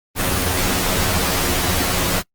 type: noise with comb filter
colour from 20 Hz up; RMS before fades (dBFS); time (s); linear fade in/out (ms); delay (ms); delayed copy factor
pink; -19; 0.15-2.23; 50; 11; +0.95
effects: noise-tail reverb RT60 0.1 s tail -24 dB re dry + Opus 24 kbps

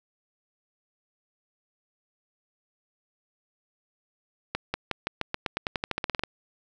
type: accelerating click train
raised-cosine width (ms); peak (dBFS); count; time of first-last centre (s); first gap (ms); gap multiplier
0.3; -11; 18; 4.55-6.236; 190; 0.91
effects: none

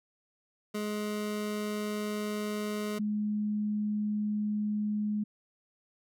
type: tone pair in turn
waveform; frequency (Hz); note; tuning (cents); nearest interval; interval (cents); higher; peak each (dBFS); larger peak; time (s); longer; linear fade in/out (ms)
25% pulse / sine; 210 / 210; G#3 / G#3; +19 / +19; unison; 0; neither; -28; neither; 0.74-2.99 / 2.99-5.24; neither; 10
effects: none

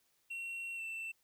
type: tone with pitch glide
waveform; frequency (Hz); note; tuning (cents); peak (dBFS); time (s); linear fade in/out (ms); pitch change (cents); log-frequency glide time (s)
triangle; 2728 to 2676; F7 to E7; -41 to +25; -38; 0.3-1.12; 10; -34; 0.76-0.81
effects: white hiss -75 dBFS RMS until 1.23 s

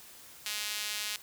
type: tone with high-pass filter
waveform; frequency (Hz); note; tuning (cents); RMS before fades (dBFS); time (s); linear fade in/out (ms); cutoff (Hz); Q
sawtooth; 209.9; G#3; +19; -36; 0.46-1.16; 0; 3000; 1
effects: white hiss -52 dBFS RMS until 1.22 s

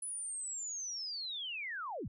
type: linear sweep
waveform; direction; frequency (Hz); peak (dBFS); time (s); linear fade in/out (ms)
sine; down; 10120 to 58.7; -38; 0.02-2.08; 5
effects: none

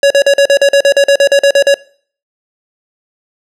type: tone bursts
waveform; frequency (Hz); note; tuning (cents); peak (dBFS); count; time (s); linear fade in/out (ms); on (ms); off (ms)
square; 560; C#5; +18; -5; 15; 0.03-1.742; 2; 74; 43
effects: noise-tail reverb RT60 0.5 s tail -22 dB re dry + low-pass 8000 Hz 12 dB/octave

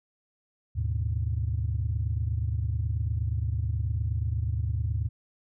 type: tone cluster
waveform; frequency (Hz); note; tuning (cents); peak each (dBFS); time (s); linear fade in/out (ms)
sine; 76.1 / 104.9 / 123.9; D#2 / G#2 / B2; -38 / +18 / +6; -28 / -28 / -34; 0.75-5.09; 20
effects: tanh soft clip ceiling -18 dBFS

